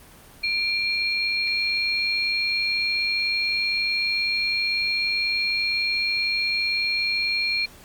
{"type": "tone pair together", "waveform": "sine", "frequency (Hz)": [2373, 4249], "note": ["D7", "C8"], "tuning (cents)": [17, 26], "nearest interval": "minor seventh", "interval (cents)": 1009, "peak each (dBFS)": [-23, -25], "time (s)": [0.43, 7.66], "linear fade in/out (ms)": 10, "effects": ["pink hiss -48 dBFS RMS until 7.84 s", "Opus 32 kbps"]}